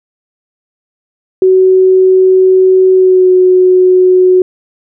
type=tone with pitch glide; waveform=sine; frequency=374.7 to 368.1 Hz; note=F#4 to F#4; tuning=+22 to -9 cents; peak=-3 dBFS; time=1.42-4.42 s; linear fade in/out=2 ms; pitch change=-31 cents; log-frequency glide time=2.93-3.31 s; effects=none